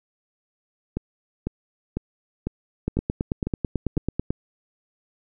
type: two click trains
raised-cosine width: 3 ms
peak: -10 / -12 dBFS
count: 14 / 7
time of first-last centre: 2.88-4.305 / 0.97-3.97 s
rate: 9.12 / 2 Hz
effects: none